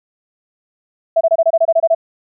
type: tone bursts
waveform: sine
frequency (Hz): 659.3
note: E5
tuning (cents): 0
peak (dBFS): -8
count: 11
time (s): 1.16-1.949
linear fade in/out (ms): 10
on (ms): 49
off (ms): 25
effects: none